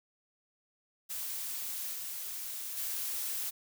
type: noise with level steps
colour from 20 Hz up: blue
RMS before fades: -38 / -40 / -36 dBFS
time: 1.09-3.51 s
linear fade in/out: 20 ms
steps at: 1.93 / 2.77 s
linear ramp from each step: 5 ms
effects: none